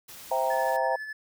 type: noise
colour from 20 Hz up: white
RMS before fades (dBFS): -45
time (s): 0.08-0.77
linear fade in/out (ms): 10
type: chord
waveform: sine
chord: C dominant seventh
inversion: none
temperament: equal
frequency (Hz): 523.3 / 659.3 / 784 / 932.3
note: C5 / E5 / G5 / Bb5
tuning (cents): 0 / 0 / 0 / 0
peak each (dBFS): -29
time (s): 0.31-0.96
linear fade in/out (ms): 5
type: tone with tremolo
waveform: triangle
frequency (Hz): 1732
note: A6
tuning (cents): -28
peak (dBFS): -31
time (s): 0.5-1.13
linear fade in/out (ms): 5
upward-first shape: sine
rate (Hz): 12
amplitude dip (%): 45
effects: none